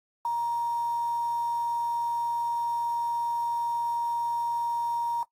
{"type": "tone with quantisation", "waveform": "sine", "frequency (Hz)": 941, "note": "A#5", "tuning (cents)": 16, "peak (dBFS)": -25, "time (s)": [0.25, 5.23], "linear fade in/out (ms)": 2, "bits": 8, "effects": ["noise-tail reverb RT60 0.1 s tail -18 dB re dry", "AAC 48 kbps"]}